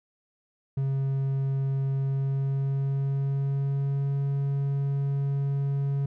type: tone with pitch glide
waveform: triangle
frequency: 135.9 to 139.32 Hz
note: C#3 to C#3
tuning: -34 to +9 cents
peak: -22 dBFS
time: 0.77-6.06 s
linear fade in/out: 5 ms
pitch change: +43 cents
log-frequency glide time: 1.94-4.18 s
effects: none